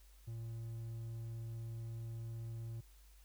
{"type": "tone", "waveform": "triangle", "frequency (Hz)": 114.5, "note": "A#2", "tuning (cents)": -31, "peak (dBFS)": -40, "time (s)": [0.27, 2.81], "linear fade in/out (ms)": 10, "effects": ["added 50 Hz sine -59 dBFS peak until 3.24 s", "white hiss -69 dBFS RMS until 3.24 s"]}